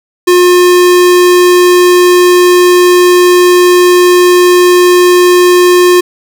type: tone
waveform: square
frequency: 357.5 Hz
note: F4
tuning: 41 cents sharp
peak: -3 dBFS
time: 0.27-6.01 s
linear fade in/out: 10 ms
effects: none